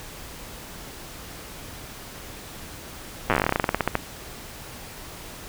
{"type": "slowing click train", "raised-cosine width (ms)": 0.5, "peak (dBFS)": -5, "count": 22, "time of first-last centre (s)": [3.3, 3.954], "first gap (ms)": 8, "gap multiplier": 1.12, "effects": ["pink hiss -40 dBFS RMS until 5.48 s"]}